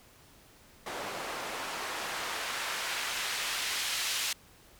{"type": "noise with band-pass filter sweep", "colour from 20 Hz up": "white", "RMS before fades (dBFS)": -35, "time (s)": [0.86, 4.33], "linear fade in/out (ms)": 5, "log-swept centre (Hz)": [560, 3300], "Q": 0.71, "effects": ["pink hiss -58 dBFS RMS until 4.79 s"]}